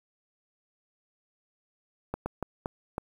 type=slowing click train; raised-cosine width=1 ms; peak=-17 dBFS; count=5; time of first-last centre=2.14-2.981 s; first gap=120 ms; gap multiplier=1.39; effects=8-bit